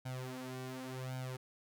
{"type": "tone with flanger", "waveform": "sawtooth", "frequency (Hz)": 128.9, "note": "C3", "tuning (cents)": -26, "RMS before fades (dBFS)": -43, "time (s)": [0.05, 1.37], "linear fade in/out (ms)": 10, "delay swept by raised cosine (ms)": [1.3, 5.1], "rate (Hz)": 0.9, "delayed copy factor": 0.85, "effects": []}